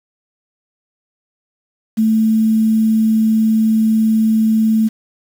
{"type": "tone with quantisation", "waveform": "sine", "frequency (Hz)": 220.4, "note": "A3", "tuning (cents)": 3, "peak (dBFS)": -10, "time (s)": [1.97, 4.89], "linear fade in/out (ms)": 20, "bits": 6, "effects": []}